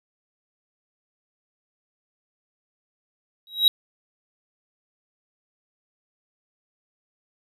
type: tone with exponential growth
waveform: triangle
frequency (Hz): 3842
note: B7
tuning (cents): -48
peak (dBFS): -8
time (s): 3.47-3.68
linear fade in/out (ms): 1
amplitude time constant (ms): 44
effects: none